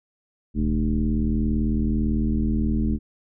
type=tone with frequency modulation; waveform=sine; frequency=138.59 Hz; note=C#3; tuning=in tune; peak=-19 dBFS; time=0.54-2.99 s; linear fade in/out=50 ms; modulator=79.7 Hz; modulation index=1.9; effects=none